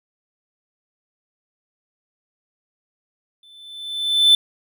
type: tone with exponential growth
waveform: triangle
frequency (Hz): 3525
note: A7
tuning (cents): +2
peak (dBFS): -6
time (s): 3.43-4.35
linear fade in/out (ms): 2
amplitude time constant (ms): 200
effects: none